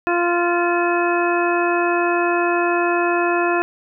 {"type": "harmonic tone with a mistuned harmonic", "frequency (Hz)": 347.3, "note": "F4", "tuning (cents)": -10, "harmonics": [1, 2, 3, 4, 5, 7], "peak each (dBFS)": [-19, -22, -24, -25, -26, -27], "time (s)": [0.07, 3.62], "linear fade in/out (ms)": 0, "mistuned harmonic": 7, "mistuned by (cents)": 84, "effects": []}